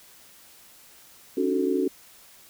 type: chord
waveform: sine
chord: D# half-diminished seventh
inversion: third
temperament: equal with one note detuned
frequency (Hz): 277.2 / 303.1 / 370 / 440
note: C#4 / D#4 / F#4 / A4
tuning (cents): 0 / -45 / 0 / 0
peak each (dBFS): -26 / -31 / -25 / -29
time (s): 1.37-1.88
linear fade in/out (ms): 5
effects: white hiss -52 dBFS RMS until 2.49 s